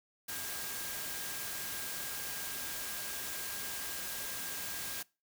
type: tone in noise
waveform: sine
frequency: 1617 Hz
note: G#6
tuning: 47 cents flat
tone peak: -49 dBFS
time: 0.28-5.03 s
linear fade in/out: 10 ms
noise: white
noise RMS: -40 dBFS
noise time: 0.28-5.03 s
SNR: -12 dB
effects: noise-tail reverb RT60 0.3 s tail -24 dB re dry